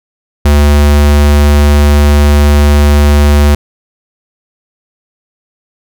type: tone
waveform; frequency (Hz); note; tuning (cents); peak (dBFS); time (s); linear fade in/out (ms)
square; 73; D2; -10; -4; 0.45-3.55; 5
effects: none